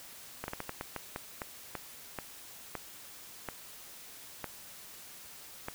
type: slowing click train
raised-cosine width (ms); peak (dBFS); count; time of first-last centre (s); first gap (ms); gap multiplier
0.5; -21; 15; 0.44-5.684; 41; 1.3
effects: white hiss -50 dBFS RMS until 5.74 s